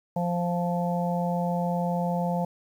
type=harmonic tone; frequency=174.61 Hz; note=F3; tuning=in tune; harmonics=1 / 3 / 4 / 5; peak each=-26 / -31 / -32 / -33 dBFS; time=0.16-2.45 s; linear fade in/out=5 ms; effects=9-bit